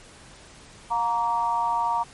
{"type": "tone with amplitude modulation", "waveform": "sine", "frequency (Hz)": 934, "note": "A#5", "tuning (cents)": 3, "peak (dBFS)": -17, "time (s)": [0.9, 2.04], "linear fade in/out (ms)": 20, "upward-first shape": "sine", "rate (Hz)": 221, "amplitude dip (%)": 90, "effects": ["pink hiss -48 dBFS RMS until 2.13 s", "MP3 48 kbps"]}